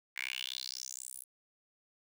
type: tone with high-pass filter sweep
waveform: 10% pulse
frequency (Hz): 64.1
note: C2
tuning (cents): -35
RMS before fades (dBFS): -42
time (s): 0.16-1.24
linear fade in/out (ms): 10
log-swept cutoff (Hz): 2000 to 11000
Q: 5.4
effects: none